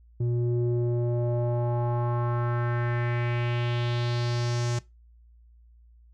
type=tone with low-pass filter sweep; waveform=square; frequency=120 Hz; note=B2; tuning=49 cents flat; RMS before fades=-27 dBFS; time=0.2-4.79 s; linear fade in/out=5 ms; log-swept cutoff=270 to 6700 Hz; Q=2.6; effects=noise-tail reverb RT60 0.2 s tail -18 dB re dry + added 58 Hz sine -52 dBFS peak until 6.13 s